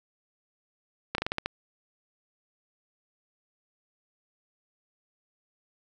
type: slowing click train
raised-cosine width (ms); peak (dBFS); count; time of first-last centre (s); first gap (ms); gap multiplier
0.3; -12; 7; 1.15-1.46; 32; 1.19
effects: none